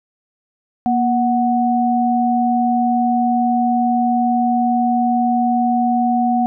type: tone pair together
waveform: sine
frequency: 237.7 / 740 Hz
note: A#3 / F#5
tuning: +34 / 0 cents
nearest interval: octave + minor sixth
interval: 1966 cents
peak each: -16 dBFS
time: 0.86-6.46 s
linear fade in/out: 0 ms
effects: none